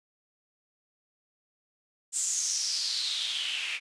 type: noise with band-pass filter sweep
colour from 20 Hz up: white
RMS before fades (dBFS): -31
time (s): 2.12-3.8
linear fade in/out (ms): 50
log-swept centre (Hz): 7800 to 2400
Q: 5.4
effects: resampled to 22050 Hz